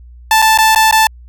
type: tone with dropouts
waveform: sawtooth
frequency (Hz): 880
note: A5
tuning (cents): 0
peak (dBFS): -3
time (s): 0.31-1.07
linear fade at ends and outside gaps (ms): 2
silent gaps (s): 0.419-0.423 / 0.576-0.586 / 0.749-0.759 / 0.912-0.925
effects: added 60 Hz sine -34 dBFS peak until 1.28 s